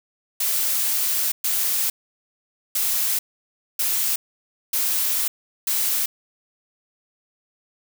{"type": "noise bursts at uneven times", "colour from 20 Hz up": "blue", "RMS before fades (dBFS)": -22, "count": 6, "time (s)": [[0.4, 1.32], [1.44, 1.9], [2.75, 3.19], [3.79, 4.16], [4.73, 5.28], [5.67, 6.06]], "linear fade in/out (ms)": 5, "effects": []}